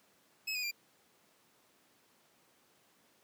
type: tone with pitch steps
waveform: 25% pulse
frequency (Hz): 2577 / 2479 / 2385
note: E7 / D#7 / D7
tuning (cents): -40 / -7 / +26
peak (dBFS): -31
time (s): 0.47-0.713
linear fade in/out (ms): 10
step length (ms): 81
effects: pink hiss -68 dBFS RMS until 3.23 s + high-pass 200 Hz 12 dB/octave